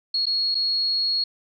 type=tone with dropouts; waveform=sine; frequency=4317 Hz; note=C#8; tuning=47 cents flat; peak=-20 dBFS; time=0.14-1.24 s; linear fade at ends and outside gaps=5 ms; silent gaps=0.257-0.266 / 0.546-0.551 s; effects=none